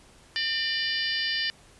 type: harmonic tone with a mistuned harmonic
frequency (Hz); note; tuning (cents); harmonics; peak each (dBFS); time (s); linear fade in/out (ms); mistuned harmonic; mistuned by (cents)
593; D5; +17; 3 / 4 / 5 / 6 / 7 / 8 / 9; -30 / -38 / -31 / -37 / -38 / -31 / -40; 0.36-1.5; 0; 3; +32
effects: pink hiss -55 dBFS RMS until 1.79 s + resampled to 24000 Hz